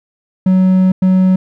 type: tone bursts at uneven times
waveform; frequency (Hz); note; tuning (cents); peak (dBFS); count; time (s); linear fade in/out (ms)
triangle; 186.5; F#3; +14; -5; 2; 0.46-0.92 / 1.02-1.36; 5
effects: none